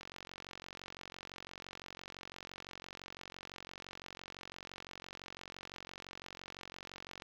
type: click train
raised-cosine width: 0.2 ms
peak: -28 dBFS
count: 332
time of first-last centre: 0.01-7.221 s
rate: 45.9 Hz
effects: low-pass 5000 Hz 12 dB/octave + 9-bit